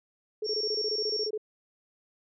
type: tone bursts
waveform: sine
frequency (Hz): 428.3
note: A4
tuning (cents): -47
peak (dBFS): -29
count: 14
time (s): 0.42-1.378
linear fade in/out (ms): 5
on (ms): 48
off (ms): 22
type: tone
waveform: sine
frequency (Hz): 5500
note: F8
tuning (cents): -27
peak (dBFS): -29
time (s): 0.44-1.3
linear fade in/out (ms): 50
effects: none